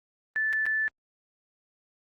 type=tone with dropouts; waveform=sine; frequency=1752 Hz; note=A6; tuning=8 cents flat; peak=-24 dBFS; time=0.36-0.88 s; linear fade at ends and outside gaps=0 ms; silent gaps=0.528-0.532 / 0.656-0.664 s; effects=Opus 32 kbps